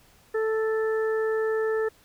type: harmonic tone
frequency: 440 Hz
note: A4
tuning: in tune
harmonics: 1 / 2 / 3 / 4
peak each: -23 / -40 / -37 / -35 dBFS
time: 0.34-1.89 s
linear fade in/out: 10 ms
effects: pink hiss -58 dBFS RMS until 2.04 s